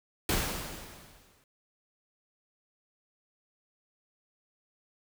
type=noise with exponential decay; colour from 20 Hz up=pink; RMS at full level=-27 dBFS; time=0.29-1.44 s; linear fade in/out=2 ms; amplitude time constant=250 ms; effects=none